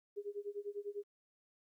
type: tone with tremolo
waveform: sine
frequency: 408.4 Hz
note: G#4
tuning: 29 cents flat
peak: -37 dBFS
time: 0.16-1.04 s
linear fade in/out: 20 ms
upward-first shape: sine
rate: 10 Hz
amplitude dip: 95%
effects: 13-bit